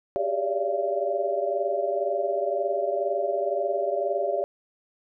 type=tone cluster; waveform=sine; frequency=386.9 / 404.1 / 568 / 590 / 682 Hz; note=G4 / G#4 / C#5 / D5 / F5; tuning=-23 / -47 / +42 / +8 / -41 cents; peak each=-35 / -30 / -28 / -30 / -29 dBFS; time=0.16-4.44 s; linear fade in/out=0 ms; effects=none